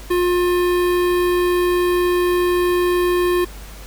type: tone with notch filter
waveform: square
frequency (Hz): 355.3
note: F4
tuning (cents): +30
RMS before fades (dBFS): -17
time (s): 0.1-3.45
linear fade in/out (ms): 10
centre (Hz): 6400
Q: 0.81
effects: added 50 Hz sine -34 dBFS peak until 3.86 s + pink hiss -40 dBFS RMS until 3.86 s